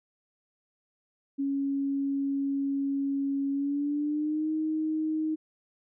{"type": "tone with pitch glide", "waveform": "sine", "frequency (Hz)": [277, 312.7], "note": ["C#4", "D#4"], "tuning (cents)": [-1, 9], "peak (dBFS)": -26, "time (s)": [1.38, 5.36], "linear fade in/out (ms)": 20, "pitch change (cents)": 210, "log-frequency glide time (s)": [3.51, 4.51], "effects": []}